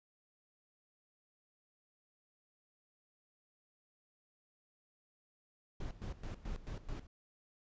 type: noise with tremolo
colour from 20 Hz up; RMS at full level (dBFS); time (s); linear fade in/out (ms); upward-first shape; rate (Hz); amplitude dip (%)
brown; -41; 5.8-7.07; 5; square; 4.6; 80
effects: resampled to 16000 Hz